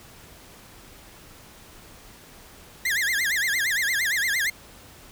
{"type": "tone with vibrato", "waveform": "40% pulse", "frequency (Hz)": 1846, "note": "A#6", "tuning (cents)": -17, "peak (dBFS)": -21, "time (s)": [2.85, 4.5], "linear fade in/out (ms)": 5, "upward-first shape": "sine", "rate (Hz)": 8.7, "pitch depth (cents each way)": 240, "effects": ["pink hiss -48 dBFS RMS until 5.11 s"]}